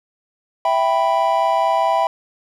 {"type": "chord", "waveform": "triangle", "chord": "E minor", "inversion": "none", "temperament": "equal", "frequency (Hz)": [659.3, 784, 987.8], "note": ["E5", "G5", "B5"], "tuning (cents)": [0, 0, 0], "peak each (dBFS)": -17, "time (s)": [0.65, 2.07], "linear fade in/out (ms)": 2, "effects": []}